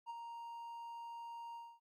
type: tone with ADSR envelope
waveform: triangle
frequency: 933 Hz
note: A#5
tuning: 1 cent sharp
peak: -39 dBFS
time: 0.06-1.8 s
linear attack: 39 ms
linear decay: 23 ms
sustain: -5 dB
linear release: 250 ms
effects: Opus 48 kbps